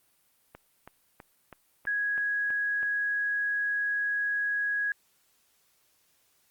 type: click train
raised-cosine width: 0.5 ms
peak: -29 dBFS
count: 8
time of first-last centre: 0.55-2.83 s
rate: 3.07 Hz
type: tone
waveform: sine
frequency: 1661.2 Hz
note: G#6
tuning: in tune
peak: -26 dBFS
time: 1.87-4.92 s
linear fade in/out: 2 ms
effects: white hiss -68 dBFS RMS until 6.5 s + Opus 32 kbps